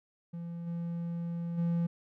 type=tone with level steps; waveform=triangle; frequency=170 Hz; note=F3; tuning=46 cents flat; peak=-35 / -31 / -25 dBFS; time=0.33-1.87 s; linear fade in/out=10 ms; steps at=0.66 / 1.57 s; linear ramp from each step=20 ms; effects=none